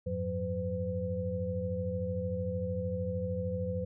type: tone cluster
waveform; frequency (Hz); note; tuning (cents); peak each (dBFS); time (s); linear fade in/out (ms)
sine; 89.7 / 102.9 / 179.5 / 506; F2 / G#2 / F3 / B4; +47 / -16 / +48 / +42; -37 / -39 / -37 / -35; 0.06-3.85; 10
effects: none